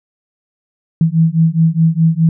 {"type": "beating tone pair", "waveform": "sine", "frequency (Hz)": [160.6, 165.4], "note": ["E3", "E3"], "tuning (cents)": [-45, 6], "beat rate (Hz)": 4.8, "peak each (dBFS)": -12, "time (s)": [1.01, 2.29], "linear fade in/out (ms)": 2, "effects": []}